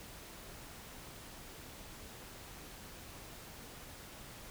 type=silence; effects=pink hiss -51 dBFS RMS until 4.5 s